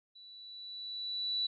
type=tone with level ramp; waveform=sine; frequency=3951 Hz; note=B7; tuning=in tune; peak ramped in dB=-52 to -29 dBFS; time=0.15-1.47 s; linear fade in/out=10 ms; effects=none